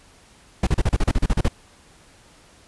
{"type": "noise bursts", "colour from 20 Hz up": "brown", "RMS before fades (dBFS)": -17, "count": 12, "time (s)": [0.63, 1.483], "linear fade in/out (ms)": 5, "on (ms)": 39, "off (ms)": 35, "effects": ["pink hiss -52 dBFS RMS until 2.67 s", "resampled to 24000 Hz"]}